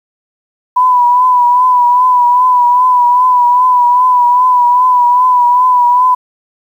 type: tone with vibrato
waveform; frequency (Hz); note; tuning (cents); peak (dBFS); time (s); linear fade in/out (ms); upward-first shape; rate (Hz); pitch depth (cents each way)
sine; 989; B5; +2; -5; 0.76-6.15; 10; triangle; 2.5; 48
effects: 7-bit